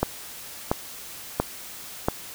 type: click train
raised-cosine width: 1 ms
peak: -6 dBFS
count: 4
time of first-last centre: 0.03-2.085 s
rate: 1.46 Hz
effects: white hiss -40 dBFS RMS until 2.34 s